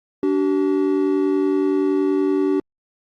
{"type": "tone pair together", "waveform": "triangle", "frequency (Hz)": [290, 380.6], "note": ["D4", "F#4"], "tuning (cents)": [-22, 49], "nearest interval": "perfect fourth", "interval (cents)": 471, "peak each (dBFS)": -17, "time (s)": [0.23, 2.6], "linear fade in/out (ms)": 2, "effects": ["Opus 48 kbps"]}